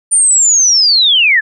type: linear sweep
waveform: sine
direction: down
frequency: 9170 to 1662 Hz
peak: -6 dBFS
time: 0.11-1.41 s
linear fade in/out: 20 ms
effects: none